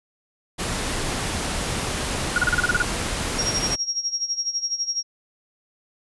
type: noise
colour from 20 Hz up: pink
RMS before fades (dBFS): -26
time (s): 0.58-3.76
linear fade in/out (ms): 20
type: tone bursts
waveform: sine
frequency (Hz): 1447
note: F#6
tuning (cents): -39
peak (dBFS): -16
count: 9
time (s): 2.36-2.822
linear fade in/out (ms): 2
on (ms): 22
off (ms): 33
type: tone with tremolo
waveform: sine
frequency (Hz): 5600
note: F8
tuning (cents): +4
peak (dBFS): -20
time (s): 3.38-5.03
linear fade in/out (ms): 10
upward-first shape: sine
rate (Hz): 12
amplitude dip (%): 80
effects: resampled to 24000 Hz